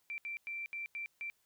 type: tone bursts at uneven times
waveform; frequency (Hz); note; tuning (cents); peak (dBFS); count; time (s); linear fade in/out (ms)
sine; 2349; D7; 0; -38; 6; 0.1-0.18 / 0.25-0.37 / 0.47-0.66 / 0.73-0.86 / 0.95-1.06 / 1.21-1.3; 0
effects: white hiss -75 dBFS RMS until 1.45 s